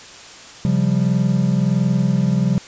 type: chord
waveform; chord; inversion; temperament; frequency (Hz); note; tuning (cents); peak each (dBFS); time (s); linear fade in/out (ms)
triangle; C suspended fourth; none; equal with one note detuned; 134.18 / 174.61 / 196; C3 / F3 / G3; +44 / 0 / 0; -17; 0.65-2.58; 0
effects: white hiss -39 dBFS RMS until 2.67 s + resampled to 16000 Hz